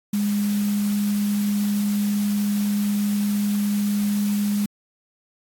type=tone in noise; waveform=sine; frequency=205.2 Hz; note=G#3; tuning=21 cents flat; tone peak=-19 dBFS; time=0.13-4.66 s; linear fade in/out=5 ms; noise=white; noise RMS=-36 dBFS; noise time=0.13-4.66 s; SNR=+14 dB; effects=AAC 64 kbps